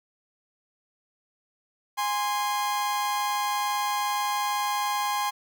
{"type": "tone pair together", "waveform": "40% pulse", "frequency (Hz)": [824.1, 1046.5], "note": ["G#5", "C6"], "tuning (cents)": [-14, 0], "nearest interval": "major third", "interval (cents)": 414, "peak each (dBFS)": -27, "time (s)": [1.97, 5.31], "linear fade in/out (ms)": 20, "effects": []}